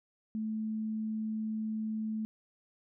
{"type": "tone", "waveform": "sine", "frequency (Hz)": 218.1, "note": "A3", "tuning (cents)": -15, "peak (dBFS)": -32, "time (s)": [0.35, 2.25], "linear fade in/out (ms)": 0, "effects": []}